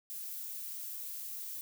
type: noise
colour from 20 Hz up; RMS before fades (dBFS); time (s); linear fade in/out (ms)
violet; -42; 0.1-1.61; 0
effects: none